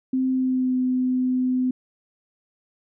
sine tone with pitch glide, 260 to 254.5 Hz, C4 to C4, -11 to -48 cents, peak -19 dBFS, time 0.13-1.71 s, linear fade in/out 5 ms, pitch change -37 cents, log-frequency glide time 0.29-0.77 s, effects none

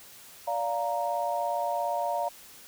sine chord, Bb major, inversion first, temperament equal with one note detuned, 581.3 / 698.5 / 932.3 Hz, D5 / F5 / Bb5, -18 / 0 / 0 cents, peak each -32 / -30 / -31 dBFS, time 0.47-2.29 s, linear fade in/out 10 ms, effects white hiss -50 dBFS RMS until 2.67 s

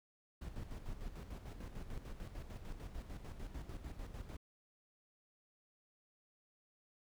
brown noise with tremolo, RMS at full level -45 dBFS, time 0.41-4.37 s, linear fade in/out 10 ms, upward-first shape square, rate 6.7 Hz, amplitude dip 55%, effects none

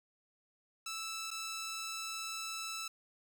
10% pulse tone with dropouts, 1318.5 Hz, E6, in tune, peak -31 dBFS, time 0.86-2.88 s, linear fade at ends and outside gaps 5 ms, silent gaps 1.306-1.312 s, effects 12-bit

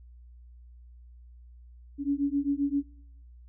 sine beating tone pair, 279 / 286.6 Hz, C#4 / D4, +11 / -42 cents, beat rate 7.6 Hz, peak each -28 / -28 dBFS, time 1.98-2.84 s, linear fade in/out 50 ms, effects noise-tail reverb RT60 0.7 s tail -22 dB re dry + added 60 Hz sine -48 dBFS peak until 3.48 s

